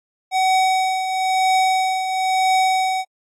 square tone with tremolo, 754 Hz, F#5, 32 cents sharp, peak -14 dBFS, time 0.31-3.05 s, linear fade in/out 50 ms, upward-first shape triangle, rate 1 Hz, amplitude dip 60%, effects low-pass 8000 Hz 12 dB/octave + AAC 64 kbps

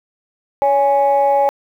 sine tone pair together, 561.9 / 830.6 Hz, C#5 / G#5, +23 / 0 cents, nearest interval perfect fifth, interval 677 cents, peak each -13 / -12 dBFS, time 0.62-1.49 s, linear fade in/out 0 ms, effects tanh soft clip ceiling -6 dBFS + 8-bit

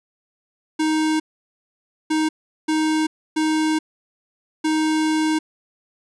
square tone bursts at uneven times, 312.4 Hz, D#4, 7 cents sharp, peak -18 dBFS, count 5, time 0.79-1.2 / 2.1-2.29 / 2.68-3.07 / 3.36-3.79 / 4.64-5.39 s, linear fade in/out 10 ms, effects resampled to 22050 Hz

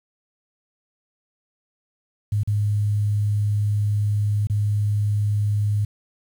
sine tone with dropouts, 103.83 Hz, G#2, in tune, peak -18 dBFS, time 2.32-5.85 s, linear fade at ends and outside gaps 5 ms, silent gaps 2.434-2.474 / 4.471-4.498 s, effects 8-bit

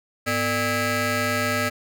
15% pulse ring-modulated tone, 349.2 Hz, F4, in tune, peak -12 dBFS, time 0.26-1.7 s, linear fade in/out 20 ms, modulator 945 Hz, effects none

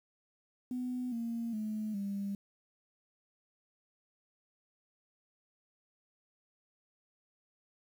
sine tone with pitch steps, 250 / 231.9 / 215.1 / 199.57 Hz, B3 / A#3 / A3 / G3, +21 / -9 / -39 / +31 cents, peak -33 dBFS, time 0.71-2.35 s, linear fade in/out 2 ms, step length 410 ms, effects tanh soft clip ceiling -29 dBFS + 10-bit

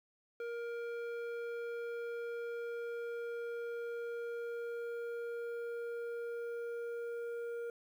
square tone with low-pass filter sweep, 470 Hz, A#4, 14 cents sharp, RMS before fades -41 dBFS, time 0.4-7.7 s, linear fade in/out 2 ms, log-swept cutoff 1800 to 1100 Hz, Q 1, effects 11-bit

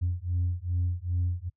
sine beating tone pair, 87.31 / 89.81 Hz, F2 / F2, 0 / +49 cents, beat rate 2.5 Hz, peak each -28 dBFS, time 0.01-1.5 s, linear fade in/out 20 ms, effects noise-tail reverb RT60 0.1 s tail -22 dB re dry + tanh soft clip ceiling -21 dBFS

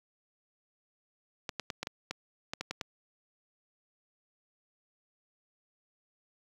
clicks, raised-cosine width 0.2 ms, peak -17 dBFS, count 10, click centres 1.492 / 1.597 / 1.702 / 1.83 / 1.871 / 2.11 / 2.535 / 2.61 / 2.71 / 2.812 s, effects high-pass 80 Hz 12 dB/octave + 9-bit

